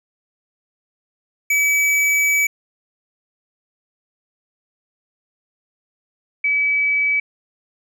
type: tone pair in turn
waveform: square / sine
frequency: 2289 / 2289 Hz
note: D7 / D7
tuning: -45 / -45 cents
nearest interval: unison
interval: 0 cents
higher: neither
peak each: -15 dBFS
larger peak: neither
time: 1.5-2.47 / 6.44-7.2 s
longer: first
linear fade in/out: 5 ms
effects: none